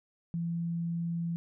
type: tone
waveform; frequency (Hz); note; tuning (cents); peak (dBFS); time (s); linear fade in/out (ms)
sine; 168.9; E3; +42; -30; 0.34-1.36; 0
effects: none